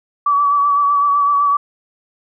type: tone with vibrato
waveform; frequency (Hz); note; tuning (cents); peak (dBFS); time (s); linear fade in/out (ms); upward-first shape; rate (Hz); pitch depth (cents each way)
sine; 1146; D6; -43; -11; 0.26-1.57; 5; sine; 7.9; 29
effects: none